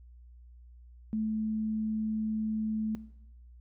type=tone; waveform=sine; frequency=217.5 Hz; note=A3; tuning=20 cents flat; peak=-28 dBFS; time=1.13-2.95 s; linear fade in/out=0 ms; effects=noise-tail reverb RT60 0.8 s tail -18 dB re dry + added 60 Hz sine -50 dBFS peak until 3.6 s